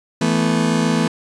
35% pulse chord, E suspended fourth, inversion none, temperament just, 164.81 / 219.8 / 247.2 Hz, E3 / A3 / B3, 0 / -2 / +2 cents, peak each -18 dBFS, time 0.21-1.08 s, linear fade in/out 5 ms, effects resampled to 22050 Hz + 8-bit

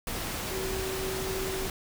sine tone in noise, 380 Hz, F#4, 46 cents sharp, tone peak -33 dBFS, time 0.51-1.67 s, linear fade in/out 2 ms, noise pink, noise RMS -34 dBFS, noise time 0.07-1.7 s, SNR -2 dB, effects none

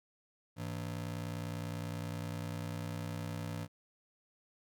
35% pulse ring-modulated tone, 130 Hz, C3, 11 cents flat, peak -33 dBFS, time 0.56-3.68 s, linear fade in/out 50 ms, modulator 29.9 Hz, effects none

